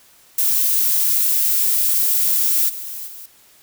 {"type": "noise with level steps", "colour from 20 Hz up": "violet", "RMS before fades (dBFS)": [-17, -30, -36], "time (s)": [0.38, 3.26], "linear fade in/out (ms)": 5, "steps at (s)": [2.68, 3.06], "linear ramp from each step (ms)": 20, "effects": ["white hiss -51 dBFS RMS until 3.62 s"]}